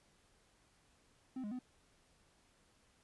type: tone with pitch steps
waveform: triangle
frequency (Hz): 259.5 / 207.8 / 251.8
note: C4 / G#3 / B3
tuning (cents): -14 / +1 / +34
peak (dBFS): -38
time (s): 1.36-1.591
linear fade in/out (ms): 5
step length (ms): 77
effects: pink hiss -71 dBFS RMS until 3.03 s + resampled to 24000 Hz